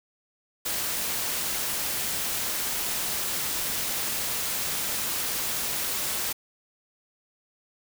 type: noise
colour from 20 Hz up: white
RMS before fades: -29 dBFS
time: 0.65-6.33 s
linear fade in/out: 10 ms
effects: none